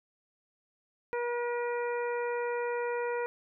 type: harmonic tone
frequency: 479.9 Hz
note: B4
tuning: 50 cents flat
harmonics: 1 / 2 / 3 / 4 / 5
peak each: -31 / -37 / -41 / -43 / -45 dBFS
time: 1.13-3.26 s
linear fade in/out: 0 ms
effects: none